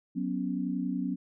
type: chord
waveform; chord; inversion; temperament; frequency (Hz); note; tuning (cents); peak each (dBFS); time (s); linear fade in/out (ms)
sine; F# suspended fourth; none; just; 185 / 246.7 / 277.5; F#3 / B3 / C#4; 0 / -2 / +2; -33; 0.15-1.16; 20
effects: none